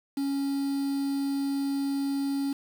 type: tone with quantisation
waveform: triangle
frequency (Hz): 277.1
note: C#4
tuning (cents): -1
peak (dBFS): -24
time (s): 0.17-2.53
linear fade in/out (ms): 5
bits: 7
effects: none